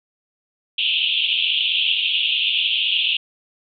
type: band-pass noise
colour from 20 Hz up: white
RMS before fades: -20 dBFS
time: 0.78-3.17 s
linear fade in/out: 5 ms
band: 2600 to 3500 Hz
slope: 96 dB/octave
effects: none